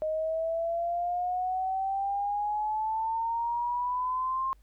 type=exponential sweep; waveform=sine; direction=up; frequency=620 to 1067 Hz; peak=-27 dBFS; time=0.02-4.53 s; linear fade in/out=0 ms; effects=added 50 Hz sine -55 dBFS peak until 4.62 s + pink hiss -71 dBFS RMS until 4.62 s